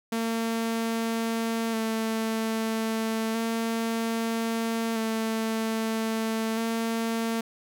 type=tone with vibrato; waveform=sawtooth; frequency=225.1 Hz; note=A3; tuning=40 cents sharp; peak=-22 dBFS; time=0.12-7.41 s; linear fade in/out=5 ms; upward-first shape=square; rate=0.31 Hz; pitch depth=18 cents each way; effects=none